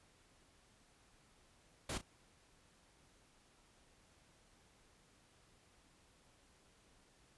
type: noise with echo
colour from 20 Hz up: pink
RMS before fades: -41 dBFS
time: 1.89-1.98 s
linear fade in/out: 5 ms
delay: 35 ms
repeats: 1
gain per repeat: -13 dB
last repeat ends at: 2.015 s
effects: pink hiss -69 dBFS RMS until 7.37 s + resampled to 24000 Hz